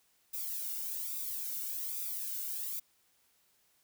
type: noise with flanger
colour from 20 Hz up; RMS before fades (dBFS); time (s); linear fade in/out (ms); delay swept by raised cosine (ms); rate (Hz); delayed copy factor
violet; -38; 0.33-2.8; 10; 0.82 to 1.4; 1.2; +0.75
effects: white hiss -71 dBFS RMS until 3.83 s